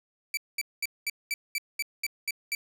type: tone bursts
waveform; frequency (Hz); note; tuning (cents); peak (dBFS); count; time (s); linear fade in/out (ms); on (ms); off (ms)
sawtooth; 2316; D7; -25; -24; 10; 0.34-2.55; 2; 32; 210
effects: none